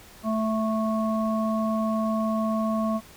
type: harmonic tone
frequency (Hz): 220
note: A3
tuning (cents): 0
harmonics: 1 / 3 / 5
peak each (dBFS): -24 / -29 / -31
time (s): 0.23-3.01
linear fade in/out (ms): 50
effects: pink hiss -49 dBFS RMS until 3.16 s